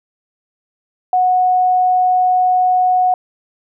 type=tone; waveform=sine; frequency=734 Hz; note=F#5; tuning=14 cents flat; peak=-10 dBFS; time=1.13-3.14 s; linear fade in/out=2 ms; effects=none